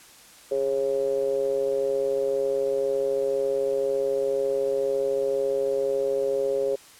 triangle ring-modulated tone, 67 Hz, C2, 42 cents sharp, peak -17 dBFS, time 0.51-6.76 s, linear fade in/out 10 ms, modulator 478 Hz, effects white hiss -50 dBFS RMS until 6.99 s + low-pass 11000 Hz 12 dB/octave

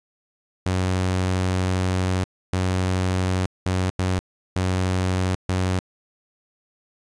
sawtooth tone bursts at uneven times, 92.5 Hz, F#2, in tune, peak -16 dBFS, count 6, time 0.66-2.24 / 2.53-3.46 / 3.66-3.9 / 3.99-4.19 / 4.56-5.35 / 5.49-5.79 s, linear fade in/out 0 ms, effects resampled to 22050 Hz + 9-bit

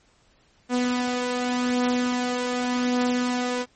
sawtooth beating tone pair, 246.9 / 247.76 Hz, B3 / B3, 0 / +6 cents, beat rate 0.86 Hz, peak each -26 / -19 dBFS, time 0.69-3.66 s, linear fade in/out 50 ms, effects pink hiss -61 dBFS RMS until 3.75 s + MP3 32 kbps

